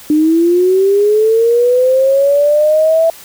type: linear sweep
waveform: sine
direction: up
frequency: 298.7 to 662 Hz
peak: -7 dBFS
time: 0.1-3.1 s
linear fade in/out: 2 ms
effects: white hiss -36 dBFS RMS until 3.24 s